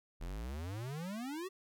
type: exponential sweep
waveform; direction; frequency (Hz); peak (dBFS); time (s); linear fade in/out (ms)
square; up; 38.89 to 392.7; -40; 0.2-1.49; 20
effects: none